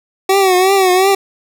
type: tone with vibrato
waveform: 25% pulse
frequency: 378.2 Hz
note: F#4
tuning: 38 cents sharp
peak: -5 dBFS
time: 0.29-1.15 s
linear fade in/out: 5 ms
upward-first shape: triangle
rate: 2.8 Hz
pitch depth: 91 cents each way
effects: none